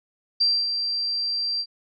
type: tone with ADSR envelope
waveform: sine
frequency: 4713 Hz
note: D8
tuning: 5 cents sharp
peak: -16 dBFS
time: 0.4-1.66 s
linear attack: 13 ms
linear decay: 250 ms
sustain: -7 dB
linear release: 59 ms
effects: none